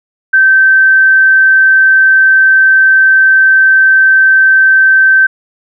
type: tone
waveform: sine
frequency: 1550 Hz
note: G6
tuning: 20 cents flat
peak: -3 dBFS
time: 0.33-5.27 s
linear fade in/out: 10 ms
effects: none